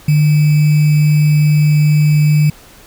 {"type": "tone with sample-and-hold", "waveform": "sine", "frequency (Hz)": 150.4, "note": "D3", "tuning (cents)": 42, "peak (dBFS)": -7, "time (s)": [0.08, 2.5], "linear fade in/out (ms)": 5, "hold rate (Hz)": 2450, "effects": ["pink hiss -41 dBFS RMS until 2.86 s"]}